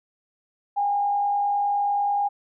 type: tone with frequency modulation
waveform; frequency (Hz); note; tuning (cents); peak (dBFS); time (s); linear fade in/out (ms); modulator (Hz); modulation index
sine; 812; G#5; -39; -20; 0.76-2.29; 20; 49.6; 0.27
effects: none